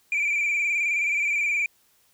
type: tone with vibrato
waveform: sine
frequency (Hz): 2349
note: D7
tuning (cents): 0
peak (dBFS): -19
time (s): 0.12-1.66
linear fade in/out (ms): 2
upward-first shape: square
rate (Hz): 19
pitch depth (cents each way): 39
effects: tanh soft clip ceiling -20 dBFS + white hiss -63 dBFS RMS until 2.13 s